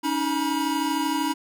square tone cluster, 282 / 314.9 / 965 Hz, C#4 / D#4 / B5, +30 / +21 / -40 cents, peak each -28 dBFS, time 0.03-1.34 s, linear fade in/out 20 ms, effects none

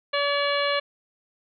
harmonic tone with a mistuned harmonic, 571 Hz, D5, 49 cents flat, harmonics 1 / 2 / 3 / 4 / 5 / 6 / 7, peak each -25 / -28 / -30 / -31 / -32 / -33 / -33 dBFS, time 0.13-0.8 s, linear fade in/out 10 ms, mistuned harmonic 7, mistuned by +54 cents, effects none

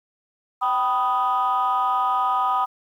sine chord, G augmented, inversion none, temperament equal with one note detuned, 771.4 / 987.8 / 1244.5 Hz, G5 / B5 / D#6, -28 / 0 / 0 cents, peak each -23 / -22 / -21 dBFS, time 0.61-2.66 s, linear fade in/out 20 ms, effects tanh soft clip ceiling -13 dBFS + 9-bit

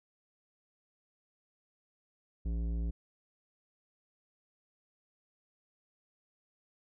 triangle tone with tanh clipping, 56.8 Hz, A#1, 44 cents flat, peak -33 dBFS, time 2.45-2.91 s, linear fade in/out 10 ms, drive 17 dB, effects none

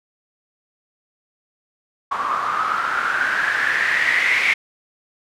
blue noise with low-pass filter sweep, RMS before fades -20 dBFS, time 2.11-4.54 s, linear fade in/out 10 ms, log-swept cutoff 1100 to 2200 Hz, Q 8.8, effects none

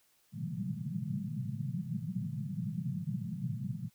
white band-pass noise, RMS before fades -37 dBFS, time 0.32-3.9 s, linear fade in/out 50 ms, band 110 to 210 Hz, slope 96 dB/octave, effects white hiss -70 dBFS RMS until 3.94 s

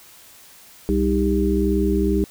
harmonic tone with a mistuned harmonic, 66 Hz, C2, 16 cents sharp, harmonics 1 / 3 / 5 / 6, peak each -22 / -22 / -22 / -22 dBFS, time 0.89-2.24 s, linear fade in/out 0 ms, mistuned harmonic 5, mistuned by -87 cents, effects white hiss -47 dBFS RMS until 2.3 s

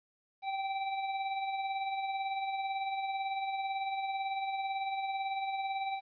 square tone with tremolo, 778 Hz, G5, 13 cents flat, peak -32 dBFS, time 0.42-6.01 s, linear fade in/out 50 ms, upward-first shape sine, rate 18 Hz, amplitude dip 40%, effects resampled to 11025 Hz + 12-bit

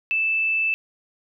sine tone, 2637 Hz, E7, in tune, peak -19 dBFS, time 0.11-0.74 s, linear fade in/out 0 ms, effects none

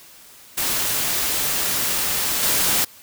white noise with level steps, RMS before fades -22 / -19 dBFS, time 0.57-2.85 s, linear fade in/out 10 ms, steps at 2.43 s, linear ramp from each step 2 ms, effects white hiss -46 dBFS RMS until 3.02 s

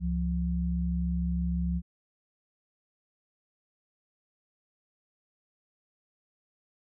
sine tone pair together, 68.18 / 174.61 Hz, C#2 / F3, -28 / 0 cents, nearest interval octave + major third, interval 1628 cents, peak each -29 / -29 dBFS, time 0-1.82 s, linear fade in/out 50 ms, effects none

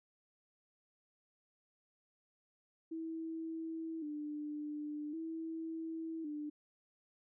sine tone with vibrato, 311.1 Hz, D#4, in tune, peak -39 dBFS, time 2.91-6.5 s, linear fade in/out 10 ms, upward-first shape square, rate 0.45 Hz, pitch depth 74 cents each way, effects none

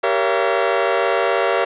sawtooth chord, G diminished seventh, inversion none, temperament just, 392 / 470.4 / 564.5 / 677.4 Hz, G4 / Bb4 / Db5 / Fb5, 0 / +16 / +31 / +47 cents, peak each -18 / -17 / -17 / -17 dBFS, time 0.03-1.65 s, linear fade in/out 10 ms, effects resampled to 8000 Hz + 7-bit

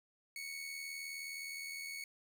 sawtooth tone with amplitude modulation, 2217 Hz, C#7, in tune, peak -37 dBFS, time 0.36-2.04 s, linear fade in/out 2 ms, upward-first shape sine, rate 79.5 Hz, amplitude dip 45%, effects none

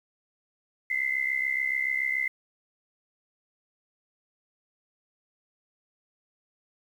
sine tone pair together, 2026 / 2093 Hz, B6 / C7, +44 / 0 cents, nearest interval minor second, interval 56 cents, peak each -28 dBFS, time 0.9-2.28 s, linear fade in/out 5 ms, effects 9-bit

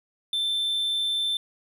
triangle tone, 3548 Hz, A7, 14 cents sharp, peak -22 dBFS, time 0.33-1.37 s, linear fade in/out 2 ms, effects none

